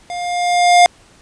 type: tone with level ramp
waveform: square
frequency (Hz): 707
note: F5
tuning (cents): +21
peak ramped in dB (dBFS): -24 to -5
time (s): 0.1-0.86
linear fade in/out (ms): 0
effects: pink hiss -48 dBFS RMS until 1.21 s + resampled to 22050 Hz